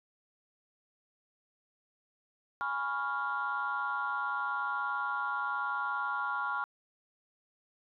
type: chord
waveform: sine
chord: C# dominant seventh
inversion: second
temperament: equal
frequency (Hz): 830.6 / 987.8 / 1108.7 / 1396.9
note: G#5 / B5 / C#6 / E#6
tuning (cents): 0 / 0 / 0 / 0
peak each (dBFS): -38 / -38 / -36 / -33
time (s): 2.61-6.64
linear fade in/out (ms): 0
effects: tanh soft clip ceiling -24 dBFS